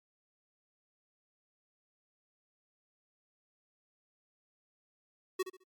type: tone with echo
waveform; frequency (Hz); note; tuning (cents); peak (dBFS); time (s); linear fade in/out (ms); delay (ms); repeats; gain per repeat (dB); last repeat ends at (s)
square; 373.8; F#4; +18; -30; 5.39-5.43; 10; 70; 3; -11; 5.64
effects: MP3 96 kbps